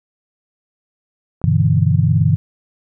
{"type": "click", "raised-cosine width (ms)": 1, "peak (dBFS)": -25, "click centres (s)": 1.416}
{"type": "chord", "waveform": "sine", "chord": "E minor seventh", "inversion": "first", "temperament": "equal", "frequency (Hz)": [98, 123.47, 146.83, 164.81], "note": ["G2", "B2", "D3", "E3"], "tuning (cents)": [0, 0, 0, 0], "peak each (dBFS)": [-16, -17, -16, -17], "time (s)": [1.44, 2.36], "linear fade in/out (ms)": 0}
{"effects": []}